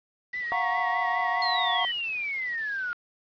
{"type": "tone with vibrato", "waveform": "sine", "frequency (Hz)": 1942, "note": "B6", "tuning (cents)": -30, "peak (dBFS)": -29, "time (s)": [0.33, 1.92], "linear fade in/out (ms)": 10, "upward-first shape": "sine", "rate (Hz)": 4.9, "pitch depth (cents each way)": 52}
{"type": "chord", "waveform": "triangle", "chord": "Gb major seventh", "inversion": "third", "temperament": "equal with one note detuned", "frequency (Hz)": [706.2, 740, 932.3, 1108.7], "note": ["F5", "Gb5", "Bb5", "Db6"], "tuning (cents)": [19, 0, 0, 0], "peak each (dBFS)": -29, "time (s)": [0.52, 1.85], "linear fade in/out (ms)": 0}
{"type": "exponential sweep", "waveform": "sine", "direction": "down", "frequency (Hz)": [4310, 1404], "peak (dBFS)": -28, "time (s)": [1.42, 2.93], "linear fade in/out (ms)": 0}
{"effects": ["resampled to 11025 Hz", "8-bit"]}